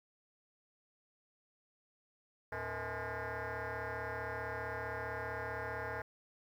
sine tone with frequency modulation, 487.7 Hz, B4, 22 cents flat, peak -36 dBFS, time 2.52-6.02 s, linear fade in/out 5 ms, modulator 188 Hz, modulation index 7.2, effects tanh soft clip ceiling -35 dBFS + 11-bit

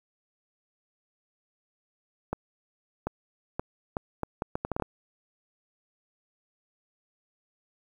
accelerating click train, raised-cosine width 1 ms, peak -15 dBFS, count 12, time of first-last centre 2.33-4.823 s, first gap 740 ms, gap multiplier 0.71, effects 9-bit

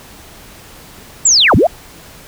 sine linear two-way sweep, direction down then up, 7810 to 56.1 to 745 Hz, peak -6 dBFS, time 1.25-1.67 s, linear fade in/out 5 ms, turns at 1.55 s, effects pink hiss -38 dBFS RMS until 2.27 s

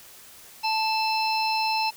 harmonic tone with a mistuned harmonic, 880 Hz, A5, in tune, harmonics 1 / 3 / 5 / 6, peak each -24 / -29 / -31 / -32 dBFS, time 0.63-1.91 s, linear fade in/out 20 ms, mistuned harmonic 5, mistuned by -110 cents, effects white hiss -48 dBFS RMS until 1.96 s

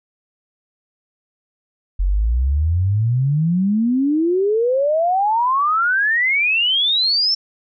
sine exponential sweep, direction up, 43.65 to 5450 Hz, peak -14 dBFS, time 1.99-7.35 s, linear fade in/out 10 ms, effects none

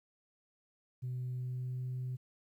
sine tone with pitch glide, 126 to 127.24 Hz, B2 to C3, +35 to -48 cents, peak -34 dBFS, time 1.02-2.17 s, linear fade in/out 20 ms, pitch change +17 cents, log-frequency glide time 1.39-1.89 s, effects tanh soft clip ceiling -33 dBFS + 12-bit

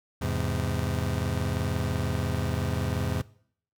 30% pulse chord, E augmented, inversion none, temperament just, 82.41 / 103.01 / 128.76 Hz, E2 / G#2 / B#2, 0 / -14 / -27 cents, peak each -28 / -29 / -29 dBFS, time 0.21-3.22 s, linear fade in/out 10 ms, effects noise-tail reverb RT60 0.6 s tail -21 dB re dry

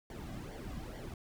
brown noise with flanger, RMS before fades -44 dBFS, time 0.1-1.14 s, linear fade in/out 2 ms, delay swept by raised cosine 0.77 to 2.27 ms, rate 2.3 Hz, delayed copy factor -0.7, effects none

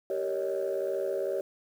sine chord, Eb dominant seventh, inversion first, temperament just, 388.9 / 466.7 / 560 / 622.3 Hz, G4 / Bb4 / Db5 / Eb5, -14 / +2 / +18 / 0 cents, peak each -31 / -36 / -31 / -35 dBFS, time 0.1-1.41 s, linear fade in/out 2 ms, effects tanh soft clip ceiling -22 dBFS + 9-bit

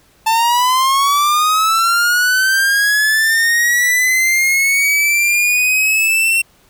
45% pulse linear sweep, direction up, 882 to 2724 Hz, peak -11 dBFS, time 0.26-6.42 s, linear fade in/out 10 ms, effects pink hiss -52 dBFS RMS until 6.69 s

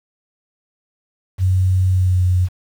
sine tone with pitch glide, 93 to 90.82 Hz, F#2 to F#2, +9 to -32 cents, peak -12 dBFS, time 1.38-2.49 s, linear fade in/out 50 ms, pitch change -41 cents, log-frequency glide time 1.91-2.23 s, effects 7-bit

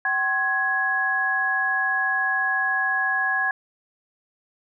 sine tone cluster, 765 / 1065 / 1669 Hz, G5 / C6 / G#6, -42 / +30 / +8 cents, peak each -28 / -30 / -21 dBFS, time 0.05-3.51 s, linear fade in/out 2 ms, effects none

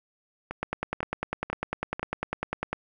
two click trains, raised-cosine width 0.5 ms, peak -18 / -13 dBFS, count 4 / 22, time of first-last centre 0.51-1.995 / 0.63-2.73 s, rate 2.02 / 10 Hz, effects none

